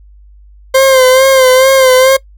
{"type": "tone with vibrato", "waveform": "40% pulse", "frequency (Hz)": 523.3, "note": "C5", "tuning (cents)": 0, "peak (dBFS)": -3, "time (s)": [0.74, 2.17], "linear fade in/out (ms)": 10, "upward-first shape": "sine", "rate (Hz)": 2.3, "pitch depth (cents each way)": 46, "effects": ["noise-tail reverb RT60 0.1 s tail -21 dB re dry", "added 50 Hz sine -36 dBFS peak until 2.37 s"]}